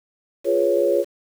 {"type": "chord", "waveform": "sine", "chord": "C# dominant seventh", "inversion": "first", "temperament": "equal", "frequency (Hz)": [349.2, 415.3, 493.9, 554.4], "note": ["E#4", "G#4", "B4", "C#5"], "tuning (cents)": [0, 0, 0, 0], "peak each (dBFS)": [-22, -22, -24, -19], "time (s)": [0.44, 1.05], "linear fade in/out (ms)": 50, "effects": ["7-bit"]}